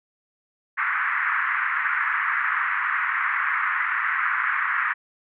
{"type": "band-pass noise", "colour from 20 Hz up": "white", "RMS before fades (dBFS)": -24, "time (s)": [0.77, 4.94], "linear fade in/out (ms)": 20, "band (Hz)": [1100, 2000], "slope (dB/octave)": 48, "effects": []}